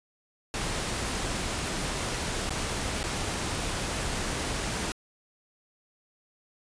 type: noise with dropouts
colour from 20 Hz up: pink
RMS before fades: -31 dBFS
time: 0.54-4.92 s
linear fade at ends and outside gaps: 1 ms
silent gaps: 2.495-2.505 / 3.031-3.039 s
effects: resampled to 22050 Hz